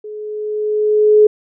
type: tone with level ramp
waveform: sine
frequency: 424.3 Hz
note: G#4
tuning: 37 cents sharp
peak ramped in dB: -27 to -4 dBFS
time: 0.04-1.27 s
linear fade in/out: 5 ms
effects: none